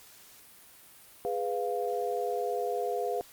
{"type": "chord", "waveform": "sine", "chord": "F diminished", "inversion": "first", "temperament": "equal with one note detuned", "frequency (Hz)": [415.3, 495.3, 698.5], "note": ["Ab4", "Cb5", "F5"], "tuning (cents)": [0, 5, 0], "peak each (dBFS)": -33, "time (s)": [1.25, 3.21], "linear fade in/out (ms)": 0, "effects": ["white hiss -54 dBFS RMS until 3.32 s", "Opus 48 kbps"]}